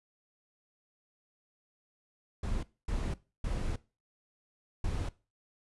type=noise bursts at uneven times; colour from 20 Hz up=brown; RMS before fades=-33 dBFS; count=4; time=2.43-2.63 / 2.88-3.14 / 3.44-3.76 / 4.84-5.09 s; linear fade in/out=5 ms; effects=noise-tail reverb RT60 0.3 s tail -19 dB re dry + resampled to 24000 Hz